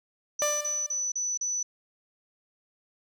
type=tone bursts; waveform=sine; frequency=5970 Hz; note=F#8; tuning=15 cents sharp; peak=-27 dBFS; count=5; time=0.39-1.63 s; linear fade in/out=5 ms; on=220 ms; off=35 ms
type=tone with exponential decay; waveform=sawtooth; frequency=592 Hz; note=D5; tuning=14 cents sharp; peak=-20 dBFS; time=0.42-1.11 s; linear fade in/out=0 ms; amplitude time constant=150 ms
effects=none